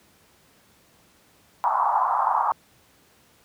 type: band-pass noise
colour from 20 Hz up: white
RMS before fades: -22 dBFS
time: 1.64-2.52 s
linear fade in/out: 0 ms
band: 780 to 1100 Hz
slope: 48 dB/octave
effects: pink hiss -58 dBFS RMS until 3.44 s + high-pass 80 Hz 12 dB/octave